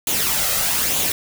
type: noise with flanger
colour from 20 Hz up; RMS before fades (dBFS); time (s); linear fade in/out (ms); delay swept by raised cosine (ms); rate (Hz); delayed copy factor
white; -20; 0.07-1.12; 2; 0.28 to 1.58; 1.1; +0.5
effects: none